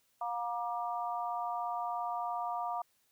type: harmonic tone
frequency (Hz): 237.1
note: A#3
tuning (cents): +30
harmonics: 3 / 4 / 5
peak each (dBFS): -36 / -38 / -40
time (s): 0.21-2.82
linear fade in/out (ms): 5
effects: white hiss -73 dBFS RMS until 3.11 s